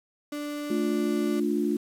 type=tone; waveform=35% pulse; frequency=293.7 Hz; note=D4; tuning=in tune; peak=-30 dBFS; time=0.32-1.4 s; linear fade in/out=5 ms
type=chord; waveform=sine; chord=D minor; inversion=second; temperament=just; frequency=220.2 / 293.7 / 352.4 Hz; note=A3 / D4 / F4; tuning=+2 / 0 / +16 cents; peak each=-28 / -27 / -28 dBFS; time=0.7-1.77 s; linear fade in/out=5 ms
effects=resampled to 32000 Hz + 8-bit